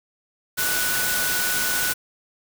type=tone in noise; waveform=sine; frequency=1480 Hz; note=F#6; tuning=in tune; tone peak=-26 dBFS; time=0.57-1.94 s; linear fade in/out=20 ms; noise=white; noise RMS=-24 dBFS; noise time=0.57-1.94 s; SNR=-5 dB; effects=none